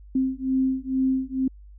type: beating tone pair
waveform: sine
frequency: 261.6 / 263.8 Hz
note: C4 / C4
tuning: 0 / +14 cents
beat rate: 2.2 Hz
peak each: -24 dBFS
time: 0.15-1.48 s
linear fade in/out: 5 ms
effects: added 50 Hz sine -43 dBFS peak until 1.78 s